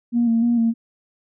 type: tone with vibrato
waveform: sine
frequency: 233.1 Hz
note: A#3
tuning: in tune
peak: -14 dBFS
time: 0.12-0.74 s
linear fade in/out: 50 ms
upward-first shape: square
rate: 3.3 Hz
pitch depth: 31 cents each way
effects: tanh soft clip ceiling -10 dBFS